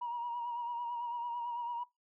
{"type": "tone with vibrato", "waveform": "sine", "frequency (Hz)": 953, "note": "A#5", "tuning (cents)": 38, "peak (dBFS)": -34, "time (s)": [0.01, 1.84], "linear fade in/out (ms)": 10, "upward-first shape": "sine", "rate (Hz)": 9, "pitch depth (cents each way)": 37, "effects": ["noise-tail reverb RT60 0.2 s tail -22 dB re dry", "tanh soft clip ceiling -31 dBFS"]}